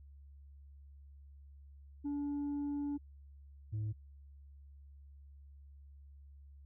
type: tone pair in turn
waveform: sine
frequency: 287.7 / 107.11 Hz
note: D4 / A2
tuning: -36 / -46 cents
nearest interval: octave + perfect fourth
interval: 1710 cents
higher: first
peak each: -32 / -32 dBFS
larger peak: neither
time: 2.04-2.98 / 3.72-3.93 s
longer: first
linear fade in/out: 20 ms
effects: tanh soft clip ceiling -34 dBFS + added 70 Hz sine -53 dBFS peak until 6.65 s